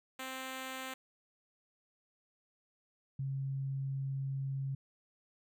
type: tone pair in turn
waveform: 5% pulse / sine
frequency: 261.6 / 135.88 Hz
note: C4 / C#3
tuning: 0 / -34 cents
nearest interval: major seventh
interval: 1134 cents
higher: first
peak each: -29 / -34 dBFS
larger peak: first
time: 0.19-0.94 / 3.19-4.75 s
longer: second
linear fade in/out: 5 ms
effects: none